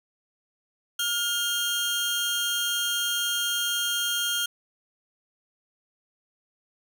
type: tone pair together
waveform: sawtooth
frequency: 1418 / 3208 Hz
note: F6 / G7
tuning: +26 / +39 cents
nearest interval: octave + major second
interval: 1413 cents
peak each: -26 / -23 dBFS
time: 0.99-4.46 s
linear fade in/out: 5 ms
effects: none